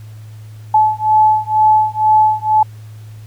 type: beating tone pair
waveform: sine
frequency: 861 / 863.1 Hz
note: A5 / A5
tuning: -38 / -34 cents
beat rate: 2.1 Hz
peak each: -12 / -12 dBFS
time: 0.74-2.63 s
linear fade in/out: 5 ms
effects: added 108 Hz sine -31 dBFS peak until 3.26 s + pink hiss -49 dBFS RMS until 3.26 s